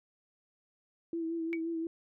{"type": "tone with vibrato", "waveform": "sine", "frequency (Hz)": 330, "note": "E4", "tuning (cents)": 2, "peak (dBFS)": -32, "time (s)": [1.13, 1.87], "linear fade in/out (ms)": 2, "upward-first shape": "sine", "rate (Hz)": 5.7, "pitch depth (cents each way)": 31}
{"type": "tone with exponential decay", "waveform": "sine", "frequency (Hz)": 2264, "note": "C#7", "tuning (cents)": 36, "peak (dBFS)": -31, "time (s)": [1.53, 1.61], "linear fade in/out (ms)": 0, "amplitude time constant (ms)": 16}
{"effects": []}